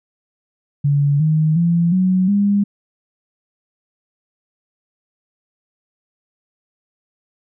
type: tone with pitch steps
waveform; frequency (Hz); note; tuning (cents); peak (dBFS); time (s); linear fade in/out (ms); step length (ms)
sine; 143 / 155.94 / 170.06 / 185.45 / 202.2; D3 / D#3 / F3 / F#3 / G#3; -46 / +4 / -46 / +4 / -46; -12; 0.84-2.64; 10; 360
effects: none

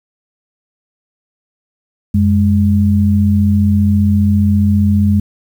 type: tone pair together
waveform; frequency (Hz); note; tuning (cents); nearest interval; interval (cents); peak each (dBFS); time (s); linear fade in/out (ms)
sine; 91.2 / 206.1; F#2 / G#3; -24 / -13; octave + major second; 1411; -11; 2.14-5.2; 5
effects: 7-bit

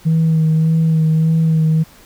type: tone with vibrato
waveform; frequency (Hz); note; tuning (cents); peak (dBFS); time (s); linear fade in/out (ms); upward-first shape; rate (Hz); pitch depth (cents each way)
sine; 160; D#3; +49; -9; 0.05-1.84; 20; sine; 1.7; 23
effects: tanh soft clip ceiling -8 dBFS + pink hiss -45 dBFS RMS until 2.05 s

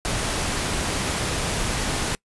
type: noise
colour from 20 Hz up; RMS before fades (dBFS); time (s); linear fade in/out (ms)
pink; -25; 0.05-2.15; 0
effects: noise-tail reverb RT60 0.1 s tail -25 dB re dry + resampled to 24000 Hz

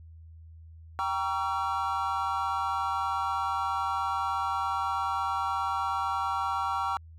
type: chord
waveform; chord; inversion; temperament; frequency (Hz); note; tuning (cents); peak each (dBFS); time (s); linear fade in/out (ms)
triangle; G diminished seventh; none; just; 784 / 940.8 / 1128.9 / 1354.7; G5 / Bb5 / Db6 / Fb6; 0 / +16 / +31 / +47; -31; 0.99-6.97; 0
effects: added 81 Hz sine -46 dBFS peak until 7.18 s

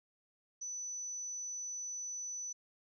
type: tone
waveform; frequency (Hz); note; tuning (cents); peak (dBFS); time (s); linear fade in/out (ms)
sine; 5980; F#8; +17; -39; 0.61-2.53; 10
effects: none

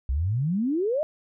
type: exponential sweep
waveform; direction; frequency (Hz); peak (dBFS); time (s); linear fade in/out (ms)
sine; up; 60.6 to 640; -22; 0.09-1.03; 0
effects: none

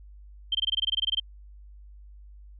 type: tone bursts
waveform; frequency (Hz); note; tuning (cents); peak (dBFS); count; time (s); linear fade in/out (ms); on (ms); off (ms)
sine; 3136; G7; 0; -22; 14; 0.52-1.199; 5; 29; 21
effects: added 50 Hz sine -45 dBFS peak until 2.59 s

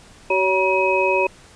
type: tone cluster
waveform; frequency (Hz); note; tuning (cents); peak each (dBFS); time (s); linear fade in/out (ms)
sine; 378.8 / 561 / 956 / 2537; F#4 / C#5 / A#5 / D#7; +41 / +21 / +43 / +33; -21; 0.3-1.27; 5
effects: pink hiss -47 dBFS RMS until 1.55 s + resampled to 22050 Hz

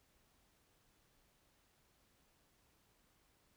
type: silence
effects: pink hiss -74 dBFS RMS until 3.56 s

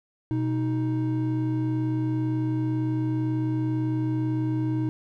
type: tone pair together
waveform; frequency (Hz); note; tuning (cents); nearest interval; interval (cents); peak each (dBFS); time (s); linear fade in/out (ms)
triangle; 123.7 / 313.1; B2 / D#4; +3 / +11; octave + major third; 1608; -24; 0.31-4.89; 0
effects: none

